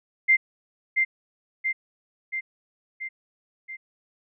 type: tone with echo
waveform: sine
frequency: 2093 Hz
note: C7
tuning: in tune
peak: -14 dBFS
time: 0.28-0.37 s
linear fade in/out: 20 ms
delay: 680 ms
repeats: 5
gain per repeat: -4 dB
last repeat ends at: 3.77 s
effects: none